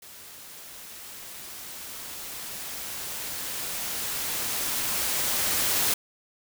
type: noise with level ramp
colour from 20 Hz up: white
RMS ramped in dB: -46 to -24 dBFS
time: 0.02-5.94 s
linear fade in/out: 5 ms
effects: none